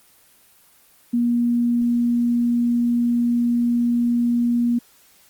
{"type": "tone", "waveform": "sine", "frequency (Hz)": 238.6, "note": "A#3", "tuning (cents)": 41, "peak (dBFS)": -16, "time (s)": [1.13, 4.79], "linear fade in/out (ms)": 10, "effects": ["white hiss -54 dBFS RMS until 5.29 s", "Opus 24 kbps"]}